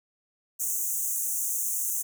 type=high-pass noise; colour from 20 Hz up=pink; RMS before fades=-29 dBFS; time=0.59-2.03 s; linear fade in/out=20 ms; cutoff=6200 Hz; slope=96 dB/octave; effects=none